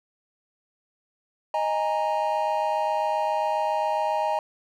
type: chord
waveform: triangle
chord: D# suspended fourth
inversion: none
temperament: equal with one note detuned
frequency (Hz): 622.3 / 824.9 / 932.3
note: D#5 / G#5 / A#5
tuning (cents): 0 / -12 / 0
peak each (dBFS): -25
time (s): 1.54-4.39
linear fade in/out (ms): 2
effects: none